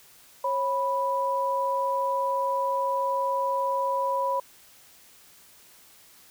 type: tone pair together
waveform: sine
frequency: 545.3 / 986 Hz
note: C#5 / B5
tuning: -29 / -3 cents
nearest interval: minor seventh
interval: 1026 cents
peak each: -28 / -25 dBFS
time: 0.44-4.4 s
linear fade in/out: 5 ms
effects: white hiss -54 dBFS RMS until 6.3 s